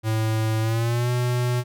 square tone with pitch glide, 110.3 to 123.09 Hz, A2 to B2, +5 to -5 cents, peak -21 dBFS, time 0.03-1.64 s, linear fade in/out 50 ms, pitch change +190 cents, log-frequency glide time 0.61-1.1 s, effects none

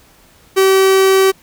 45% pulse tone, 383.8 Hz, G4, 37 cents flat, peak -8 dBFS, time 0.56-1.32 s, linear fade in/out 20 ms, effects pink hiss -48 dBFS RMS until 1.42 s

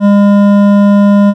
sine tone with hard clipping, 202.5 Hz, G#3, 43 cents flat, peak -5 dBFS, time 0-1.34 s, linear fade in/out 50 ms, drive 11 dB, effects none

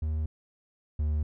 triangle tone pair in turn, 77.78 / 75.26 Hz, D#2 / D2, 0 / +43 cents, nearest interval minor second, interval 57 cents, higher first, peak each -25 / -23 dBFS, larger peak second, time 0.02-0.26 / 0.99-1.23 s, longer neither, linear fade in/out 5 ms, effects none

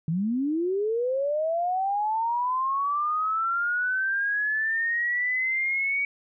sine linear sweep, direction up, 152.1 to 2262 Hz, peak -23 dBFS, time 0.08-6.05 s, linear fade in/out 2 ms, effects none

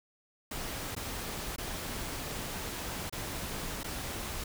pink noise with dropouts, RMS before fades -38 dBFS, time 0.51-4.44 s, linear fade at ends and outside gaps 5 ms, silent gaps 0.951-0.964 / 1.562-1.581 / 3.097-3.125 / 3.833-3.842 s, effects none

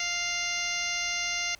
harmonic tone, 698.5 Hz, F5, in tune, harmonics 1 / 2 / 3 / 4 / 5 / 6 / 7 / 8 / 9, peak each -42 / -40 / -32 / -35 / -41 / -39 / -40 / -37 / -36 dBFS, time 0-1.55 s, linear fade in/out 2 ms, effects added 50 Hz sine -57 dBFS peak until 1.59 s + pink hiss -57 dBFS RMS until 1.59 s

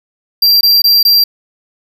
square tone bursts, 4730 Hz, D8, 12 cents sharp, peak -6 dBFS, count 4, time 0.42-1.24 s, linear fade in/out 5 ms, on 190 ms, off 20 ms, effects none

